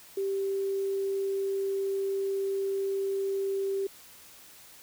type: tone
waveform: sine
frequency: 390.9 Hz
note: G4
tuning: 5 cents flat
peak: -27 dBFS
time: 0.17-3.87 s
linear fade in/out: 5 ms
effects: white hiss -52 dBFS RMS until 4.82 s